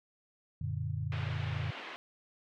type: chord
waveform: sine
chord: Gb augmented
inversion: none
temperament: equal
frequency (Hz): 92.5 / 116.54 / 146.83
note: Gb2 / Bb2 / D3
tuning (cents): 0 / 0 / 0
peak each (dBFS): -37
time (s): 0.61-1.71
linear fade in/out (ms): 5
type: band-pass noise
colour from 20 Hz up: white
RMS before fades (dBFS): -45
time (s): 1.12-1.96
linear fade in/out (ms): 0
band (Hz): 250 to 3000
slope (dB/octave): 24
effects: none